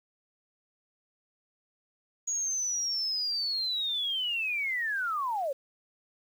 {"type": "linear sweep", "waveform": "sine", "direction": "down", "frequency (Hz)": [6730, 517], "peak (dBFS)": -28, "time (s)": [2.27, 5.53], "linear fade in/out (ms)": 10, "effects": ["9-bit"]}